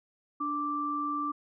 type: tone pair together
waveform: sine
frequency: 293.2 / 1173 Hz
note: D4 / D6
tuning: -3 / -2 cents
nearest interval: 2 octaves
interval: 2401 cents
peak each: -35 / -30 dBFS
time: 0.4-1.32 s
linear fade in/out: 10 ms
effects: none